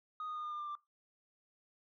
sine tone with pitch steps, 1244.5 / 1233.8 / 1223.1 / 1212.6 / 1202.1 / 1191.7 / 1181.5 Hz, D#6 / D#6 / D#6 / D#6 / D6 / D6 / D6, 0 / -15 / -30 / -45 / +40 / +25 / +10 cents, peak -37 dBFS, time 0.2-0.753 s, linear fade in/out 2 ms, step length 79 ms, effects noise-tail reverb RT60 0.2 s tail -20 dB re dry + tanh soft clip ceiling -37 dBFS

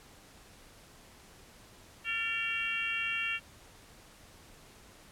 harmonic tone with a mistuned harmonic, 458.7 Hz, A#4, 28 cents flat, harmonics 3 / 4 / 5 / 6 / 7, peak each -41 / -39 / -38 / -33 / -41 dBFS, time 2.04-3.4 s, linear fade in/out 50 ms, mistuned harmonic 4, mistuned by -60 cents, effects pink hiss -56 dBFS RMS until 5.11 s + low-pass 12000 Hz 12 dB/octave

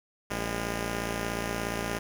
5% pulse tone pair together, 56.99 / 203.1 Hz, A#1 / G#3, -38 / -38 cents, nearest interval octave + minor seventh, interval 2200 cents, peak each -21 / -22 dBFS, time 0.3-1.99 s, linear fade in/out 10 ms, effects none

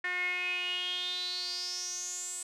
sawtooth tone with band-pass filter sweep, 360 Hz, F#4, 47 cents flat, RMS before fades -35 dBFS, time 0.04-2.43 s, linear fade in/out 5 ms, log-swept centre 1900 to 8200 Hz, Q 9.2, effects none

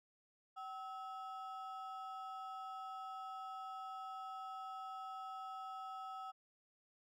triangle ring-modulated tone, 1030 Hz, C6, 28 cents flat, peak -40 dBFS, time 0.56-6.32 s, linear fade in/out 20 ms, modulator 266 Hz, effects none

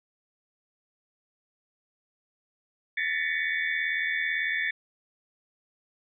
sine tone cluster, 1747 / 1825 / 1994 / 2241 / 3499 Hz, A6 / A#6 / B6 / C#7 / A7, -13 / -37 / +16 / +18 / -10 cents, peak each -31 / -31 / -34 / -31 / -40 dBFS, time 2.97-4.71 s, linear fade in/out 5 ms, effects none

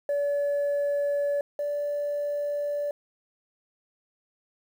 sine tone pair in turn, 573 / 581 Hz, D5 / D5, -43 / -19 cents, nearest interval unison, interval 24 cents, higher second, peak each -21 / -25 dBFS, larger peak first, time 0.09-1.41 / 1.59-2.91 s, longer neither, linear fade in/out 2 ms, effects tanh soft clip ceiling -22 dBFS + 9-bit

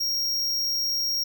square tone, 5588 Hz, F8, in tune, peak -24 dBFS, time 0-1.24 s, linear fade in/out 10 ms, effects none

